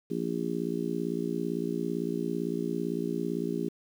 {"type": "harmonic tone", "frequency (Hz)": 57.8, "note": "A#1", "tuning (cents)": -14, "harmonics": [3, 4, 5, 6, 7], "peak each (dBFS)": [-35, -35, -35, -35, -35], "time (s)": [0.1, 3.69], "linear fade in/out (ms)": 10, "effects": ["9-bit"]}